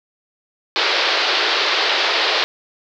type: band-pass noise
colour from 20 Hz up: white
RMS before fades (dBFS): -18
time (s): 0.76-2.44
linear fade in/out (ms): 0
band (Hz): 340 to 4700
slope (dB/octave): 48
effects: none